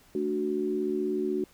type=chord; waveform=sine; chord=D major; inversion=second; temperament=equal; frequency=220 / 293.7 / 370 Hz; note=A3 / D4 / F#4; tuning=0 / 0 / 0 cents; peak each=-34 / -32 / -28 dBFS; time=0.15-1.44 s; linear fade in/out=2 ms; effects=pink hiss -59 dBFS RMS until 1.53 s